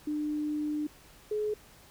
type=tone pair in turn; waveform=sine; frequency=300 / 423.5 Hz; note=D4 / G#4; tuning=+37 / +34 cents; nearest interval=tritone; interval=597 cents; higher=second; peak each=-29 / -28 dBFS; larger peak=second; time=0.07-0.87 / 1.31-1.54 s; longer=first; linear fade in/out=5 ms; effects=pink hiss -56 dBFS RMS until 1.9 s